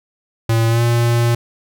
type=tone with pitch glide; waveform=square; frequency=114 to 118.16 Hz; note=A#2 to A#2; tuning=-38 to +24 cents; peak=-13 dBFS; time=0.49-1.35 s; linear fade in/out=5 ms; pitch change=+62 cents; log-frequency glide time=0.68-0.82 s; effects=none